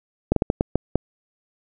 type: slowing click train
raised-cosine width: 2 ms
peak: -4 dBFS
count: 7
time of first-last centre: 0.32-0.956 s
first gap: 43 ms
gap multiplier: 1.36
effects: none